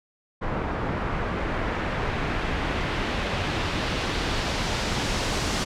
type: noise with low-pass filter sweep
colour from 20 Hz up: pink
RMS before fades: -27 dBFS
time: 0.41-5.65 s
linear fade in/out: 20 ms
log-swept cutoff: 1300 to 6500 Hz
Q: 0.97
effects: none